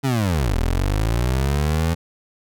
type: linear two-way sweep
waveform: 25% pulse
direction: down then up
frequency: 140.6 to 38.89 to 84.7 Hz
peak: -14 dBFS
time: 0.03-1.95 s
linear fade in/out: 20 ms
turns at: 0.57 s
effects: none